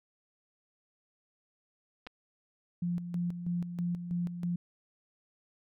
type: clicks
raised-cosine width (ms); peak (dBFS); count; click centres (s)
0.3; -29; 2; 2.067 / 2.071
type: tone with tremolo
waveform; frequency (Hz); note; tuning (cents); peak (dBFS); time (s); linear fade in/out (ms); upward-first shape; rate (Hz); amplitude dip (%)
sine; 174.4; F3; -2; -29; 2.82-4.56; 5; square; 3.1; 60
effects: none